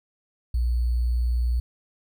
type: tone with sample-and-hold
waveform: sine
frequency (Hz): 60.2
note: B1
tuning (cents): -44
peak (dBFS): -20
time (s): 0.54-1.6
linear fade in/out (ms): 5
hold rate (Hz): 4410
effects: none